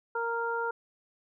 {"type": "harmonic tone", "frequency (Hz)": 464.7, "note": "A#4", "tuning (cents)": -5, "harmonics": [1, 2, 3], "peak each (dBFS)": [-33, -33, -33], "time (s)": [0.15, 0.71], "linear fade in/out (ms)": 5, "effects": []}